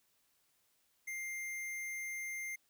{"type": "tone", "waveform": "square", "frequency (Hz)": 2100, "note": "C7", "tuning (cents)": 6, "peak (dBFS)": -40, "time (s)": [1.07, 2.56], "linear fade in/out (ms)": 10, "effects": ["white hiss -75 dBFS RMS until 2.69 s"]}